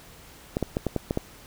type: clicks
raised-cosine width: 2 ms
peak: -11 dBFS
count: 7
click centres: 0.569 / 0.627 / 0.769 / 0.867 / 0.963 / 1.109 / 1.174 s
effects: pink hiss -49 dBFS RMS until 1.46 s